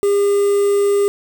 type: tone with quantisation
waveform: triangle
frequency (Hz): 403.7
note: G#4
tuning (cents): -49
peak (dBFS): -10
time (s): 0.03-1.08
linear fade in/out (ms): 0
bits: 5
effects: none